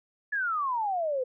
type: exponential sweep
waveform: sine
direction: down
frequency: 1734 to 493.9 Hz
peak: -26 dBFS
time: 0.32-1.24 s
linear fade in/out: 10 ms
effects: none